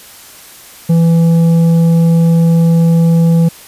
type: tone with tanh clipping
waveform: sine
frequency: 166.4 Hz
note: E3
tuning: 17 cents sharp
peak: -7 dBFS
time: 0.89-3.49 s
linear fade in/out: 10 ms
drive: 7 dB
effects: white hiss -36 dBFS RMS until 3.67 s + resampled to 32000 Hz